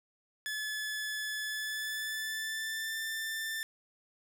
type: tone with pitch glide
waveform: sawtooth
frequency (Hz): 1721 to 1779.6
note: A6 to A6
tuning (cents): -39 to +19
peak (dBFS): -31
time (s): 0.46-3.63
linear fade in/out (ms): 0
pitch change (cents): +58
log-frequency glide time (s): 1.43-2.97
effects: none